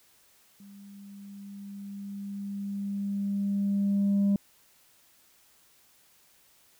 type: tone with level ramp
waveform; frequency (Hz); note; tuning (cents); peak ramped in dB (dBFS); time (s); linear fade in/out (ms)
sine; 200; G3; +35; -47 to -18; 0.6-4.36; 2
effects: tanh soft clip ceiling -20 dBFS + white hiss -62 dBFS RMS until 6.79 s